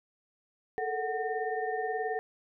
sine tone cluster, 433.5 / 452.2 / 743 / 1817 Hz, A4 / A4 / F#5 / A#6, -26 / +47 / +7 / -45 cents, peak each -35 / -37 / -33 / -39 dBFS, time 0.78-2.19 s, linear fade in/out 0 ms, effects none

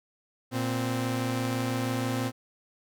sawtooth tone pair together, 117.34 / 260.7 Hz, A#2 / C4, +12 / -6 cents, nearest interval octave + major second, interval 1382 cents, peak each -26 dBFS, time 0.51-2.32 s, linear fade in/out 50 ms, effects none

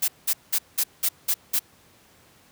blue noise bursts, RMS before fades -22 dBFS, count 7, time 0.02-1.594 s, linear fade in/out 10 ms, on 62 ms, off 190 ms, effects pink hiss -56 dBFS RMS until 2.51 s + high-pass 80 Hz 12 dB/octave

